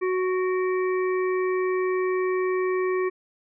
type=harmonic tone with a mistuned harmonic; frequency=370 Hz; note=F#4; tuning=in tune; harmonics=1 / 3 / 5 / 6; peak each=-22 / -32 / -36 / -38 dBFS; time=0.01-3.1 s; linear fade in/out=20 ms; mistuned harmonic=6; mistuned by=+66 cents; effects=none